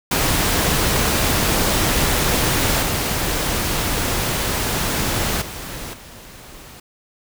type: noise with level steps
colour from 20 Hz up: pink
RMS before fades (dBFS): -18 / -21 / -31 / -40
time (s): 0.11-6.8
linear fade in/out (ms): 5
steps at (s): 2.82 / 5.41 / 5.93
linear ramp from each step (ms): 10
effects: none